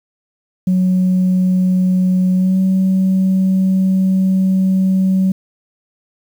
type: tone with pitch glide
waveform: sine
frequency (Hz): 184.3 to 189.04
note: F#3 to F#3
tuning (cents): -7 to +37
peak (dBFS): -9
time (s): 0.67-5.32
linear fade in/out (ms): 5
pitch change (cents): +44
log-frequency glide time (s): 2.35-2.59
effects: tanh soft clip ceiling -8 dBFS + 7-bit